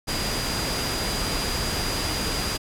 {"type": "tone in noise", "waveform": "sine", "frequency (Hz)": 4851, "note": "D#8", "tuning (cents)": -45, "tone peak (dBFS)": -31, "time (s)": [0.07, 2.58], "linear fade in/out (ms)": 20, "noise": "pink", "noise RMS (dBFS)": -27, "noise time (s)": [0.07, 2.58], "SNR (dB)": -7, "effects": ["low-pass 12000 Hz 12 dB/octave"]}